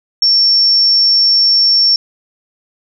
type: tone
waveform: sine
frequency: 5450 Hz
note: F8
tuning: 43 cents flat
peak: -7 dBFS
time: 0.22-1.96 s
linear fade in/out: 2 ms
effects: none